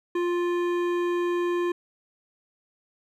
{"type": "tone with hard clipping", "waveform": "triangle", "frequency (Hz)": 350, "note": "F4", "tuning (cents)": 4, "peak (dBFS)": -25, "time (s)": [0.15, 1.72], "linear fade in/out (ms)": 5, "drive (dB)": 17, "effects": []}